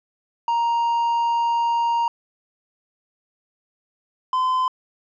triangle tone pair in turn, 935 / 1024.8 Hz, A#5 / C6, +5 / -36 cents, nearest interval major second, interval 159 cents, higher second, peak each -16 dBFS, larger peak neither, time 0.48-2.08 / 4.33-4.68 s, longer first, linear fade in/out 2 ms, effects resampled to 16000 Hz

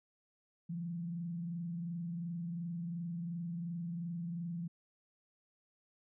sine tone with frequency modulation, 170.6 Hz, F3, 40 cents flat, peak -37 dBFS, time 0.69-4.68 s, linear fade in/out 10 ms, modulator 22.8 Hz, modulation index 0.35, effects none

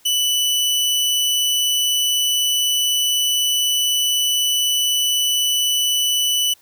sawtooth tone, 2976 Hz, F#7, 9 cents sharp, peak -13 dBFS, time 0.05-6.54 s, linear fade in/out 10 ms, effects white hiss -54 dBFS RMS until 6.61 s

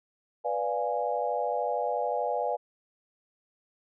sine chord, B diminished seventh, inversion none, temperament equal, 493.9 / 587.3 / 698.5 / 830.6 Hz, B4 / D5 / F5 / Ab5, 0 / 0 / 0 / 0 cents, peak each -32 dBFS, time 0.44-2.57 s, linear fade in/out 20 ms, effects none

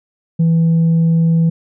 sine tone with tanh clipping, 164.81 Hz, E3, in tune, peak -10 dBFS, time 0.39-1.5 s, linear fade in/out 10 ms, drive 1 dB, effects none

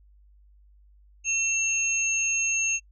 sine tone pair together, 2699 / 6457 Hz, E7 / G#8, +40 / -50 cents, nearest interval octave + minor third, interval 1510 cents, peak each -26 dBFS, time 1.24-2.8 s, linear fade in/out 50 ms, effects noise-tail reverb RT60 0.1 s tail -26 dB re dry + added 50 Hz sine -53 dBFS peak until 2.91 s

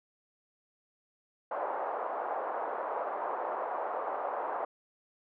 pink band-pass noise, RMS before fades -35 dBFS, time 1.51-4.65 s, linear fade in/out 5 ms, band 540 to 1100 Hz, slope 24 dB/octave, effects none

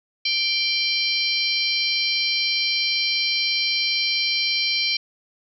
harmonic tone with a mistuned harmonic, 783 Hz, G5, 2 cents flat, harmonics 3 / 4 / 5 / 6 / 7, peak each -25 / -27 / -25 / -26 / -29 dBFS, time 0.25-4.97 s, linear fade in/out 5 ms, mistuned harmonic 5, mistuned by +90 cents, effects none

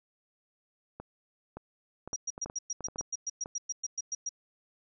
clicks, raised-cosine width 1 ms, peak -27 dBFS, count 12, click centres 1 / 1.57 / 2.076 / 2.131 / 2.379 / 2.46 / 2.499 / 2.807 / 2.885 / 2.959 / 3.01 / 3.459 s
sine tone bursts, 5720 Hz, F8, 41 cents sharp, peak -31 dBFS, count 16, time 2.13-4.292 s, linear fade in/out 5 ms, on 32 ms, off 110 ms
effects none

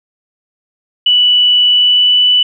sine tone with pitch glide, 2960 to 2977 Hz, F#7 to F#7, 0 to +10 cents, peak -6 dBFS, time 1.06-2.43 s, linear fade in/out 5 ms, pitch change +10 cents, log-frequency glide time 1.67-2.23 s, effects none

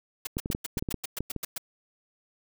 white noise bursts, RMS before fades -33 dBFS, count 11, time 0.25-1.581 s, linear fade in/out 5 ms, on 21 ms, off 110 ms
clicks, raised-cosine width 3 ms, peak -17 dBFS, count 10, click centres 0.369 / 0.459 / 0.502 / 0.549 / 0.772 / 0.825 / 0.888 / 0.943 / 1.206 / 1.363 s
effects none

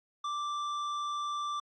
sine tone with hard clipping, 1174.7 Hz, D6, in tune, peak -34 dBFS, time 0.24-1.6 s, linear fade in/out 5 ms, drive 11 dB, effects low-pass 6000 Hz 12 dB/octave + AAC 64 kbps

